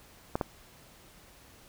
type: clicks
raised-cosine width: 1 ms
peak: -14 dBFS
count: 2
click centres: 0.355 / 0.412 s
effects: pink hiss -56 dBFS RMS until 1.68 s